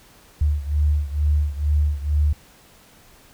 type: beating tone pair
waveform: sine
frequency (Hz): 73.42 / 75.62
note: D2 / D#2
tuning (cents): 0 / -49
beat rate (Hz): 2.2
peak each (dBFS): -19 / -22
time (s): 0.41-2.33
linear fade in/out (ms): 5
effects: pink hiss -51 dBFS RMS until 3.33 s